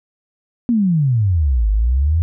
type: exponential two-way sweep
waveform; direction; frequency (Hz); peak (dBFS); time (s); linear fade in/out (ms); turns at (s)
sine; down then up; 246.9 to 49.69 to 86.7; -12; 0.69-2.22; 0; 1.7
effects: none